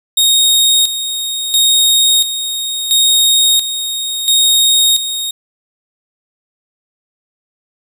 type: tone with tremolo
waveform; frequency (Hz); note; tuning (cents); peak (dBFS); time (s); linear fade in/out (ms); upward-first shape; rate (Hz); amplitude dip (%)
sawtooth; 3729; A#7; 0; -5; 0.17-5.31; 5; square; 0.73; 65
effects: 7-bit